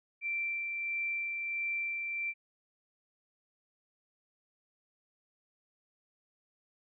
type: tone with tremolo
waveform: sine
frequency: 2349 Hz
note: D7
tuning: in tune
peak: -31 dBFS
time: 0.21-2.34 s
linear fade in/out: 50 ms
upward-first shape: sine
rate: 1.5 Hz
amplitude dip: 30%
effects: none

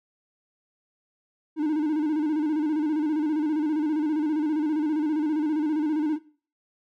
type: tone with vibrato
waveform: triangle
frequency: 305.3 Hz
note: D#4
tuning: 33 cents flat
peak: -20 dBFS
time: 1.56-6.19 s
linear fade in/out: 50 ms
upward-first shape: square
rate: 15 Hz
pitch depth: 62 cents each way
effects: noise-tail reverb RT60 0.4 s tail -17 dB re dry

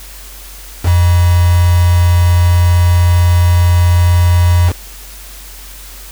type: tone with quantisation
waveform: sine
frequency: 87.8 Hz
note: F2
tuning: 10 cents sharp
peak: -6 dBFS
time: 0.83-4.73 s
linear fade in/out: 50 ms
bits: 3
effects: added 47 Hz sine -32 dBFS peak until 6.11 s + white hiss -34 dBFS RMS until 6.11 s

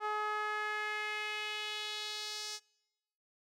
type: tone with band-pass filter sweep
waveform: sawtooth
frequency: 423.5 Hz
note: G#4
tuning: 34 cents sharp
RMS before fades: -38 dBFS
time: 0-2.6 s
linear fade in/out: 50 ms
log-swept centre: 1100 to 5500 Hz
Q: 2.2
effects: noise-tail reverb RT60 1.0 s tail -26 dB re dry

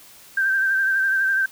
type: tone with vibrato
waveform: sine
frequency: 1568 Hz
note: G6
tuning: in tune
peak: -17 dBFS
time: 0.37-1.46 s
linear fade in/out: 5 ms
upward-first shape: sine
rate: 12 Hz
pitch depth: 36 cents each way
effects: white hiss -47 dBFS RMS until 1.51 s

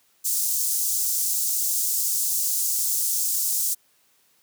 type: high-pass noise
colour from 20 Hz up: pink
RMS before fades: -24 dBFS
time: 0.24-3.75 s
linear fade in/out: 20 ms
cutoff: 6400 Hz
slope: 24 dB/octave
effects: white hiss -63 dBFS RMS until 4.42 s + high-pass 100 Hz 12 dB/octave

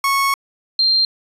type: tone pair in turn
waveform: 30% pulse / sine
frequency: 1102 / 4175 Hz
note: C#6 / C8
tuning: -11 / -5 cents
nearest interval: octave + major seventh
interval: 2306 cents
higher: second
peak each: -12 dBFS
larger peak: neither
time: 0.04-0.34 / 0.79-1.05 s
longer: first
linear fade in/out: 2 ms
effects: resampled to 32000 Hz

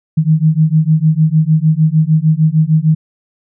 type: beating tone pair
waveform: sine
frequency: 154 / 160.6 Hz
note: D#3 / E3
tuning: -17 / -45 cents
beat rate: 6.6 Hz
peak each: -11 dBFS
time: 0.17-2.95 s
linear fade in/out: 10 ms
effects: none

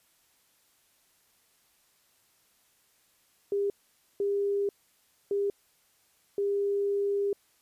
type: tone bursts at uneven times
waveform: sine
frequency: 401.9 Hz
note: G4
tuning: 43 cents sharp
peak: -25 dBFS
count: 4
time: 3.52-3.7 / 4.2-4.69 / 5.31-5.5 / 6.38-7.33 s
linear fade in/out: 2 ms
effects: white hiss -67 dBFS RMS until 7.61 s + resampled to 32000 Hz

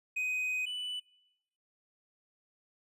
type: tone pair in turn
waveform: triangle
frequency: 2506 / 2980 Hz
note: D#7 / F#7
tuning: +12 / +12 cents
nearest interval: minor third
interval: 300 cents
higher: second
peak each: -29 / -34 dBFS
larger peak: first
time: 0.16-0.66 / 0.66-1 s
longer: first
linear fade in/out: 10 ms
effects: noise-tail reverb RT60 1.0 s tail -25 dB re dry + resampled to 32000 Hz

